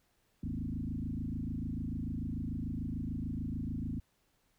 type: tone with frequency modulation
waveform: sine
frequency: 160.4 Hz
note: E3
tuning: 47 cents flat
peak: -34 dBFS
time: 0.43-4 s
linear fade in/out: 5 ms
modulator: 26.8 Hz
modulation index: 4.2
effects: pink hiss -74 dBFS RMS until 4.58 s